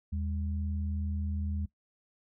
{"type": "tone pair together", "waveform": "sine", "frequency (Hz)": [79.7, 201.9], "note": ["D#2", "G#3"], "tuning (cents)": [42, -49], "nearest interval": "octave + major third", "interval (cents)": 1609, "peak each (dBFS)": [-31, -39], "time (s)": [0.12, 1.66], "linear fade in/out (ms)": 10, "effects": ["noise-tail reverb RT60 0.1 s tail -18 dB re dry"]}